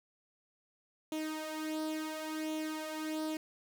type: tone with flanger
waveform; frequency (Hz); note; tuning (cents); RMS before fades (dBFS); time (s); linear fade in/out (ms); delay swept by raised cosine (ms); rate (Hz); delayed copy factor
sawtooth; 311.9; D#4; +4; -38; 1.12-3.37; 2; 0.3 to 3; 0.71; +0.65
effects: none